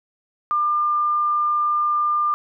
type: tone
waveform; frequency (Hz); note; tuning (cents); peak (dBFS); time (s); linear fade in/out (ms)
sine; 1199; D6; +36; -17; 0.51-2.34; 0
effects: none